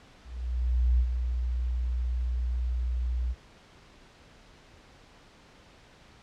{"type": "tone with ADSR envelope", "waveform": "sine", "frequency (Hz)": 61, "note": "B1", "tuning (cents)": -21, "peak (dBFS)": -19, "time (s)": [0.23, 3.35], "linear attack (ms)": 760, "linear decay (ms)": 70, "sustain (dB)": -7, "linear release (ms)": 43, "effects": ["pink hiss -55 dBFS RMS until 6.22 s", "low-pass 5000 Hz 12 dB/octave"]}